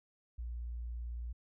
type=tone; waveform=sine; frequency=59 Hz; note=A#1; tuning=22 cents sharp; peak=-38 dBFS; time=0.38-1.33 s; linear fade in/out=10 ms; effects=none